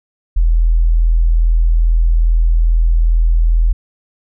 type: tone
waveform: sine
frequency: 41.2 Hz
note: E1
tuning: in tune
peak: -8 dBFS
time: 0.36-3.73 s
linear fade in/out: 10 ms
effects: none